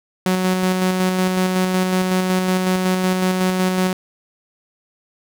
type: tone with tremolo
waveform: sawtooth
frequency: 185 Hz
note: F#3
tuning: in tune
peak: -11 dBFS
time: 0.26-3.93 s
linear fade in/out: 2 ms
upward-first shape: square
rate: 5.4 Hz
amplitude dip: 30%
effects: none